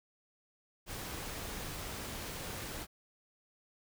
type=noise; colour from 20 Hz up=pink; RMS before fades=-42 dBFS; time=0.86-2.87 s; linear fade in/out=50 ms; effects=none